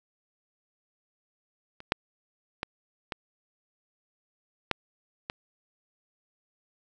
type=clicks; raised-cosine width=0.3 ms; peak=-28 / -6 / -14 / -16 / -8 / -16 dBFS; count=6; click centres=1.804 / 1.921 / 2.631 / 3.122 / 4.713 / 5.299 s; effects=none